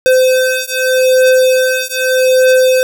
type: beating tone pair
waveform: square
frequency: 514 / 514.82 Hz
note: C5 / C5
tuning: -31 / -28 cents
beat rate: 0.82 Hz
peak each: -12 dBFS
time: 0.06-2.83 s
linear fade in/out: 0 ms
effects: none